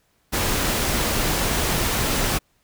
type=noise; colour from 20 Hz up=pink; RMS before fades=-22 dBFS; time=0.32-2.39 s; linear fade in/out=20 ms; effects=pink hiss -65 dBFS RMS until 2.63 s